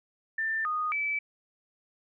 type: tone with pitch steps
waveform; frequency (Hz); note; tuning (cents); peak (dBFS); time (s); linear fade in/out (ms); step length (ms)
sine; 1784 / 1237 / 2307; A6 / D#6 / D7; +23 / -10 / -31; -27; 0.38-1.19; 5; 270
effects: none